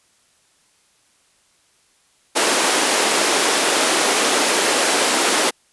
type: high-pass noise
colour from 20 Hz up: pink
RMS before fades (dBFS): -17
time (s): 2.35-5.51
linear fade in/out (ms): 20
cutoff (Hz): 300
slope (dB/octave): 24
effects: white hiss -59 dBFS RMS until 5.72 s + resampled to 24000 Hz